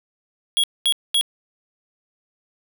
square tone bursts, 3322 Hz, G#7, in tune, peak -16 dBFS, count 3, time 0.57-1.211 s, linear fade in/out 0 ms, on 67 ms, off 220 ms, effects none

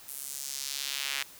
sawtooth tone with high-pass filter sweep, 138.59 Hz, C#3, in tune, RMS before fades -36 dBFS, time 0.08-1.23 s, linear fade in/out 5 ms, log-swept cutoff 11000 to 2200 Hz, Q 1.3, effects white hiss -51 dBFS RMS until 1.39 s

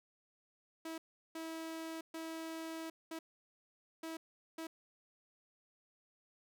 sawtooth tone bursts at uneven times, 324.3 Hz, E4, 28 cents flat, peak -38 dBFS, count 6, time 0.85-0.98 / 1.35-2.01 / 2.14-2.9 / 3.11-3.19 / 4.03-4.17 / 4.58-4.67 s, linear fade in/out 5 ms, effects none

